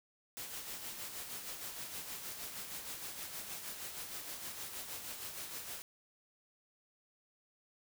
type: noise with tremolo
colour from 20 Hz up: white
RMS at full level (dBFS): -43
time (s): 0.37-5.82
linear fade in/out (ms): 0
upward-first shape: sine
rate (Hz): 6.4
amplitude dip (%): 45
effects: none